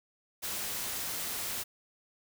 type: noise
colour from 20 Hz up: white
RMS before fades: -36 dBFS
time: 0.42-1.64 s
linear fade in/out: 20 ms
effects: none